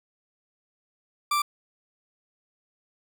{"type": "tone", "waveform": "40% pulse", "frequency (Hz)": 1174.7, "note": "D6", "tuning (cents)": 0, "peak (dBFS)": -21, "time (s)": [1.31, 1.42], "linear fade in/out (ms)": 5, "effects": []}